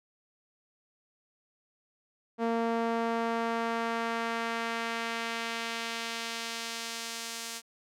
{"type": "tone with band-pass filter sweep", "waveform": "sawtooth", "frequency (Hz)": 230, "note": "A#3", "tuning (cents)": -23, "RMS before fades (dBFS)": -33, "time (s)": [2.38, 7.62], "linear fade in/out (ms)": 50, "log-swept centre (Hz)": [580, 7200], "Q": 0.79, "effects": []}